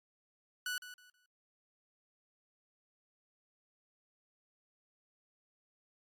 sawtooth tone with echo, 1480 Hz, F#6, in tune, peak -32 dBFS, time 0.66-0.78 s, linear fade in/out 2 ms, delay 160 ms, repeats 3, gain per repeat -12 dB, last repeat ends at 1.26 s, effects AAC 64 kbps

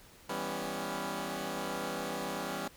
10% pulse chord, C# half-diminished seventh, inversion first, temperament equal with one note detuned, 164.81 / 197.82 / 246.9 / 277.2 Hz, E3 / G3 / B3 / C#4, 0 / +16 / 0 / 0 cents, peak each -34 / -31 / -33 / -32 dBFS, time 0.29-2.68 s, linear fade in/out 5 ms, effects pink hiss -57 dBFS RMS until 2.76 s

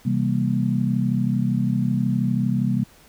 sine chord, C dominant seventh, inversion none, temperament just, 130.81 / 163.52 / 196.22 / 235.5 Hz, C3 / E3 / G3 / Bb3, 0 / -14 / +2 / +18 cents, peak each -23 / -29 / -23 / -24 dBFS, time 0.05-2.84 s, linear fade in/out 10 ms, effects pink hiss -52 dBFS RMS until 3.08 s

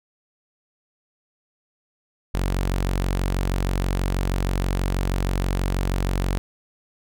sawtooth tone, 46.25 Hz, F#1, in tune, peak -17 dBFS, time 2.34-6.38 s, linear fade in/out 0 ms, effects none

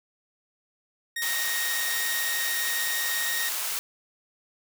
sawtooth tone, 1864.7 Hz, A#6, in tune, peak -25 dBFS, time 1.16-3.49 s, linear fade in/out 5 ms
white high-pass noise, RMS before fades -30 dBFS, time 1.22-3.79 s, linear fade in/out 0 ms, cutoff 650 Hz, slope 12 dB/octave
effects none

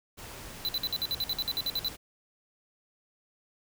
pink noise, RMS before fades -44 dBFS, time 0.17-1.97 s, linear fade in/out 20 ms
square tone bursts, 4000 Hz, B7, 21 cents sharp, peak -28 dBFS, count 14, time 0.65-1.883 s, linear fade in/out 0 ms, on 37 ms, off 55 ms
effects none

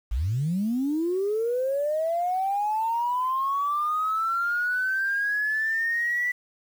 sine linear sweep, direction up, 46.66 to 1975.5 Hz, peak -22 dBFS, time 0.11-6.32 s, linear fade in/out 10 ms, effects tanh soft clip ceiling -18 dBFS + 8-bit

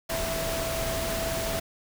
sine tone in noise, 659.3 Hz, E5, in tune, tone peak -31 dBFS, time 0.09-1.6 s, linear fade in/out 10 ms, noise pink, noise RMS -31 dBFS, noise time 0.09-1.6 s, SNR -3 dB, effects none

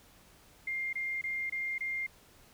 sine tone bursts, 2111 Hz, C7, 15 cents sharp, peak -32 dBFS, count 5, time 0.67-2.066 s, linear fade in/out 5 ms, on 260 ms, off 24 ms, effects pink hiss -60 dBFS RMS until 2.53 s

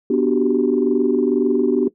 sine chord, G major seventh, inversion first, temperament equal, 246.9 / 293.7 / 370 / 392 Hz, B3 / D4 / F#4 / G4, 0 / 0 / 0 / 0 cents, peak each -19 dBFS, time 0.1-1.88 s, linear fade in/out 5 ms, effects noise-tail reverb RT60 0.1 s tail -17 dB re dry + tanh soft clip ceiling -5 dBFS

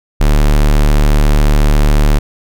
square tone, 37.04 Hz, D1, 16 cents sharp, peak -7 dBFS, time 0.2-2.19 s, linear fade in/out 10 ms, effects none

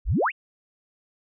sine exponential sweep, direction up, 33.17 to 3047 Hz, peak -19 dBFS, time 0.05-0.32 s, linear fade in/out 50 ms, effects none

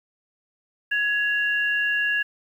sine tone pair together, 1676 / 2773 Hz, G#6 / F7, +15 / -13 cents, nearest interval major sixth, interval 872 cents, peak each -21 / -27 dBFS, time 0.91-2.23 s, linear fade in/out 10 ms, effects 9-bit

